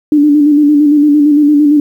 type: tone with vibrato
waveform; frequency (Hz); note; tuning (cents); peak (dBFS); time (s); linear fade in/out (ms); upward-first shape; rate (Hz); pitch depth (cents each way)
sine; 294.5; D4; +5; -4; 0.12-1.8; 2; square; 8.8; 37
effects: 7-bit